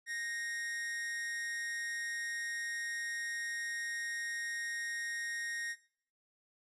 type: tone with amplitude modulation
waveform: 45% pulse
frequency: 1864.7 Hz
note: A#6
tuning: in tune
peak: -35 dBFS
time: 0.06-5.76 s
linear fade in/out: 50 ms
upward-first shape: sine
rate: 253 Hz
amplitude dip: 45%
effects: noise-tail reverb RT60 0.5 s tail -17 dB re dry + resampled to 24000 Hz